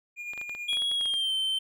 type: tone with tremolo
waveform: triangle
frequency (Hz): 2422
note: D#7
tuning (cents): -47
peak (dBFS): -31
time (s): 0.16-0.79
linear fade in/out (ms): 50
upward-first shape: sine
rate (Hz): 9.2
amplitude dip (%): 45
type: clicks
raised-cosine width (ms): 0.3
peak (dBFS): -27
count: 12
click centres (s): 0.335 / 0.377 / 0.414 / 0.495 / 0.55 / 0.731 / 0.771 / 0.821 / 0.915 / 1.011 / 1.057 / 1.139
type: tone with pitch glide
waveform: triangle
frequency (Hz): 3322 to 3100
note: G#7 to G7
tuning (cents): 0 to -20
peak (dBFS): -24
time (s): 0.68-1.59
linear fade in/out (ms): 10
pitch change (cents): -120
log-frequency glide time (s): 0.94-1.33
effects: none